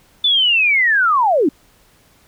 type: linear sweep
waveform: sine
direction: down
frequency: 3535 to 253.7 Hz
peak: -11 dBFS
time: 0.24-1.49 s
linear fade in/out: 5 ms
effects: pink hiss -53 dBFS RMS until 2.27 s